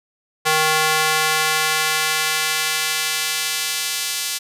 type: tone with high-pass filter sweep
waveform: square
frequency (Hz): 156.3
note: D#3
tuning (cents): +8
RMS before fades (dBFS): -20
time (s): 0.45-4.39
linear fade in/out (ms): 20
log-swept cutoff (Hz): 810 to 3900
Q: 0.7
effects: resampled to 32000 Hz